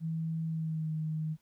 sine tone with pitch glide, 161.9 to 156.57 Hz, E3 to D#3, -31 to +11 cents, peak -31 dBFS, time 0-1.37 s, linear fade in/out 50 ms, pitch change -58 cents, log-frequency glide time 0.46-0.92 s, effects pink hiss -73 dBFS RMS until 1.41 s

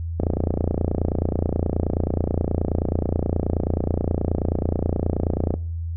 click train, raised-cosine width 2 ms, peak -8 dBFS, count 158, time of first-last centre 0.2-5.54 s, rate 29.4 Hz, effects noise-tail reverb RT60 0.5 s tail -23 dB re dry + added 83 Hz sine -25 dBFS peak until 5.96 s

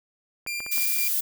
clicks, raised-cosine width 0.5 ms, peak -24 dBFS, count 4, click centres 0.464 / 0.604 / 0.664 / 0.78 s
sawtooth tone with tremolo, 2385 Hz, D7, 26 cents sharp, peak -25 dBFS, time 0.47-1.08 s, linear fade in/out 2 ms, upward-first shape square, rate 3.9 Hz, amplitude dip 40%
violet noise, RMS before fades -25 dBFS, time 0.71-1.21 s, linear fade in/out 10 ms
effects none

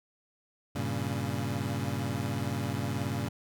25% pulse chord, G diminished, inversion none, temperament equal, 98 / 116.54 / 138.59 Hz, G2 / Bb2 / Db3, 0 / 0 / 0 cents, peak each -31 dBFS, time 0.75-3.29 s, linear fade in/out 10 ms, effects none

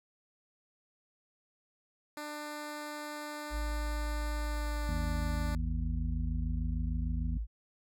10% pulse tone with pitch glide, 298.1 to 294.7 Hz, D4 to D4, +26 to +6 cents, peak -31 dBFS, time 2.17-5.55 s, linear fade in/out 2 ms, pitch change -20 cents, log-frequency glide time 4.42-4.96 s
sine tone, 53.8 Hz, A1, 38 cents flat, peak -32 dBFS, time 3.5-7.47 s, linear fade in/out 50 ms
harmonic tone, 80.4 Hz, E2, 43 cents flat, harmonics 1 / 2 / 3, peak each -36 / -39 / -41 dBFS, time 4.88-7.38 s, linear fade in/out 10 ms
effects none

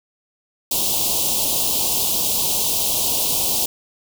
white band-stop noise, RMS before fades -20 dBFS, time 0.71-3.66 s, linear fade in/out 5 ms, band 1000 to 2800 Hz, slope 48 dB/octave, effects none

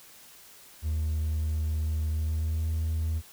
triangle tone with pitch glide, 77.78 to 79.97 Hz, D#2 to D#2, 0 to +48 cents, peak -23 dBFS, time 0.82-3.22 s, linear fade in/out 50 ms, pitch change +48 cents, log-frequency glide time 2.08-2.7 s, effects tanh soft clip ceiling -20 dBFS + white hiss -52 dBFS RMS until 3.32 s

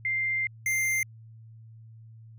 sine / square tone pair in turn, 2095 / 2095 Hz, C7 / C7, +2 / +2 cents, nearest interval unison, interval 0 cents, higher neither, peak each -25 dBFS, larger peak neither, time 0.05-0.47 / 0.66-1.03 s, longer first, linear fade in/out 2 ms, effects added 112 Hz sine -46 dBFS peak until 2.38 s

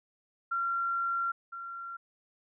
sine tone pair in turn, 1373 / 1373 Hz, F6 / F6, -30 / -30 cents, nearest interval unison, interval 0 cents, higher neither, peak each -28 / -38 dBFS, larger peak first, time 0.51-1.32 / 1.52-1.97 s, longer first, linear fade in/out 10 ms, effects none

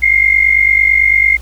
sine tone pair together, 2096 / 2145 Hz, C7 / C7, +2 / +42 cents, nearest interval unison, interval 40 cents, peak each -10 dBFS, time 0.02-1.37 s, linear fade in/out 10 ms, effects added 60 Hz sine -27 dBFS peak until 1.41 s + pink hiss -41 dBFS RMS until 1.41 s

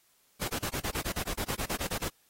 pink noise bursts, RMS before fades -33 dBFS, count 16, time 0.41-2.088 s, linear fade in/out 10 ms, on 73 ms, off 34 ms, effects white hiss -67 dBFS RMS until 2.29 s + AAC 48 kbps

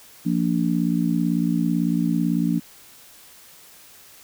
harmonic tone, 58 Hz, A#1, 8 cents flat, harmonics 3 / 4 / 5, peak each -22 / -23 / -24 dBFS, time 0.25-2.6 s, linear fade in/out 20 ms, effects white hiss -48 dBFS RMS until 4.23 s

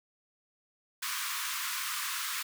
pink high-pass noise, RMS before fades -35 dBFS, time 1.02-2.43 s, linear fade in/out 10 ms, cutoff 1000 Hz, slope 96 dB/octave, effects none

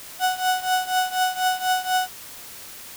35% pulse tone with tremolo, 740 Hz, F#5, in tune, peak -15 dBFS, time 0.19-2.09 s, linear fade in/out 50 ms, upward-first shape triangle, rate 4.1 Hz, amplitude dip 90%, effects white hiss -40 dBFS RMS until 2.96 s

